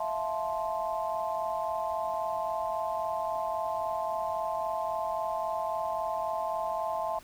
sine chord, F major seventh, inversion third, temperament just, 654.8 / 698.5 / 873.1 / 1047.7 Hz, E5 / F5 / A5 / C6, -12 / 0 / -14 / +2 cents, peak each -33 / -37 / -34 / -36 dBFS, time 0-7.19 s, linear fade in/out 5 ms, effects pink hiss -54 dBFS RMS until 7.23 s

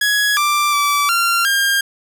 sawtooth tone with pitch steps, 1673 / 1179 / 1157 / 1379 / 1609 Hz, G#6 / D6 / D6 / F6 / G6, +12 / +6 / -26 / -22 / +45 cents, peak -10 dBFS, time 0.01-1.81 s, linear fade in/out 5 ms, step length 360 ms, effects none

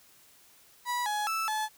35% pulse tone with pitch steps, 976 / 839 / 1318 / 862 Hz, B5 / G#5 / E6 / A5, -21 / +17 / -1 / -36 cents, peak -27 dBFS, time 0.85-1.69 s, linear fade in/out 50 ms, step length 210 ms, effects white hiss -59 dBFS RMS until 1.77 s

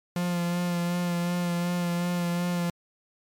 45% pulse tone with vibrato, 174.61 Hz, F3, in tune, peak -25 dBFS, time 0.16-2.7 s, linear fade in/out 2 ms, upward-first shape sine, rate 2.7 Hz, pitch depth 20 cents each way, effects MP3 96 kbps

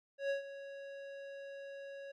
square tone with ADSR envelope, 554.4 Hz, C#5, in tune, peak -32 dBFS, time 0.18-2.12 s, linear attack 120 ms, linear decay 120 ms, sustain -14 dB, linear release 10 ms, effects low-pass 3000 Hz 12 dB/octave

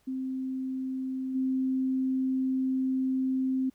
sine tone with level steps, 261.6 Hz, C4, in tune, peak -30 / -25 dBFS, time 0.07-3.7 s, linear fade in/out 10 ms, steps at 1.34 s, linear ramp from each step 20 ms, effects pink hiss -69 dBFS RMS until 3.74 s

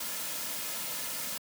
white noise with comb filter, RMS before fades -36 dBFS, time 0-1.38 s, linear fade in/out 5 ms, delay 2.6 ms, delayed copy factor -0.5, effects high-pass 150 Hz 12 dB/octave

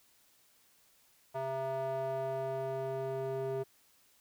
square tone with band-pass filter sweep, 133.4 Hz, C3, 34 cents sharp, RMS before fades -36 dBFS, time 1.34-3.64 s, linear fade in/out 20 ms, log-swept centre 750 to 480 Hz, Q 3.4, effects white hiss -67 dBFS RMS until 4.2 s

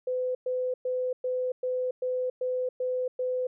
sine tone bursts, 506 Hz, B4, 42 cents sharp, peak -26 dBFS, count 9, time 0.07-3.47 s, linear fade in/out 5 ms, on 280 ms, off 110 ms, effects none

